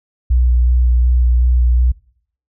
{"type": "tone with vibrato", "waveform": "sine", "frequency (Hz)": 61.1, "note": "B1", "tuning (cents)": -18, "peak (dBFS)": -8, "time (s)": [0.3, 1.92], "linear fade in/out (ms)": 10, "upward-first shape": "square", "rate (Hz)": 2.7, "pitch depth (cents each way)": 15, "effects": ["noise-tail reverb RT60 0.6 s tail -23 dB re dry", "tanh soft clip ceiling -5 dBFS"]}